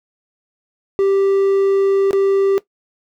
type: tone with dropouts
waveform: triangle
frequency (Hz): 392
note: G4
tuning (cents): 0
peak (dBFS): -10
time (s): 0.99-2.58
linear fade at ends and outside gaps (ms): 0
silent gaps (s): 2.109-2.131
effects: noise-tail reverb RT60 0.1 s tail -17 dB re dry